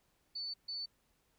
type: tone bursts at uneven times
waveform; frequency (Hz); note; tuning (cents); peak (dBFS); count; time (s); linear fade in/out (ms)
sine; 4494; C#8; +23; -38; 2; 0.35-0.54 / 0.68-0.86; 10
effects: pink hiss -75 dBFS RMS until 1.38 s